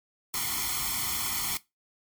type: noise with comb filter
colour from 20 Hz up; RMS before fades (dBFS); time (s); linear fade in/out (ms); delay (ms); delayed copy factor
white; -30; 0.34-1.57; 0; 0.92; +0.95
effects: noise-tail reverb RT60 0.2 s tail -19 dB re dry + MP3 96 kbps